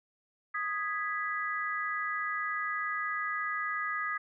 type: chord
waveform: sine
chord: G# minor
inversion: second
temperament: equal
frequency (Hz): 1244.5 / 1661.2 / 1975.5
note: D#6 / G#6 / B6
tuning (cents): 0 / 0 / 0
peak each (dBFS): -34 / -36 / -36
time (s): 0.54-4.18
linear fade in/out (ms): 10
effects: none